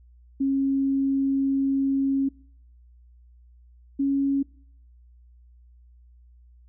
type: tone pair in turn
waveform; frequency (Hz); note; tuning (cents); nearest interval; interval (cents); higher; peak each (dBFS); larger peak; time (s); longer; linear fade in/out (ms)
sine; 272.3 / 276.4; C#4 / C#4; -31 / -5; unison; 26; second; -20; neither; 0.4-2.29 / 3.99-4.43; first; 10
effects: noise-tail reverb RT60 0.6 s tail -25 dB re dry + added 60 Hz sine -50 dBFS peak until 6.68 s